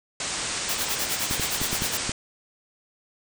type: low-pass noise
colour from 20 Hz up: white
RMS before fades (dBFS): -30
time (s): 0.2-2.12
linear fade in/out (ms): 2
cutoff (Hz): 9000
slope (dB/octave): 96
type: noise with tremolo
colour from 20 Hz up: white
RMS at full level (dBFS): -27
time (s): 0.69-1.97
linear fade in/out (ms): 0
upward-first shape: sine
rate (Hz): 9.7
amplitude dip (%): 95
type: clicks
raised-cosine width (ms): 3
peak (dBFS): -16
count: 6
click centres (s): 1.311 / 1.397 / 1.616 / 1.73 / 1.821 / 2.094
effects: none